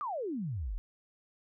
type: exponential sweep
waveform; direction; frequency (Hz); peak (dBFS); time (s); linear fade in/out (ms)
sine; down; 1244.5 to 37.79; -33; 0.01-0.78; 0
effects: none